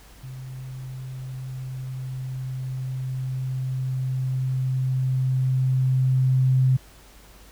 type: tone with level ramp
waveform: sine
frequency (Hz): 130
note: C3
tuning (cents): -11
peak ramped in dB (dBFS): -34 to -15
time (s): 0.23-6.77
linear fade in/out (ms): 10
effects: added 50 Hz sine -49 dBFS peak until 7.51 s + pink hiss -51 dBFS RMS until 7.51 s